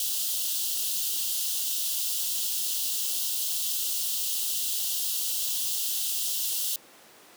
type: high-pass noise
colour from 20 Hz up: white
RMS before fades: -29 dBFS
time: 0-6.76 s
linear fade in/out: 2 ms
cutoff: 2800 Hz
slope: 96 dB/octave
effects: pink hiss -52 dBFS RMS until 7.36 s + high-pass 300 Hz 12 dB/octave